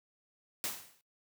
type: noise with exponential decay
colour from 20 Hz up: white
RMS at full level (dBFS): -33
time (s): 0.64-1.01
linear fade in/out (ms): 0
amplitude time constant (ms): 80
effects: noise-tail reverb RT60 0.1 s tail -18 dB re dry + high-pass 100 Hz 12 dB/octave